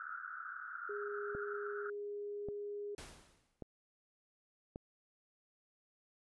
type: band-pass noise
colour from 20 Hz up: white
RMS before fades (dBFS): -46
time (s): 0-1.9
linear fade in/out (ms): 2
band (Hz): 1300 to 1500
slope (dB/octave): 96
type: tone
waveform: sine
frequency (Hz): 410.6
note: G#4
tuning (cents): -20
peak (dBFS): -40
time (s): 0.89-2.95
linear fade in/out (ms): 5
type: click train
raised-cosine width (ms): 2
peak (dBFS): -31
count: 4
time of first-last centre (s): 1.35-4.759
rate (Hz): 0.88
type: noise with exponential decay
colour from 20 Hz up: pink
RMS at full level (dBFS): -47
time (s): 2.98-3.63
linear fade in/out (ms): 1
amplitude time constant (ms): 140
effects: resampled to 24000 Hz